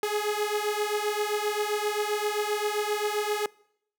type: beating tone pair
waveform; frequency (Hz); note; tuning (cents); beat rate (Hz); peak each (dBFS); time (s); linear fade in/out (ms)
sawtooth; 415.3 / 422.9; G#4 / G#4; 0 / +31; 7.6; -25; 0.03-3.46; 2
effects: noise-tail reverb RT60 0.7 s tail -24 dB re dry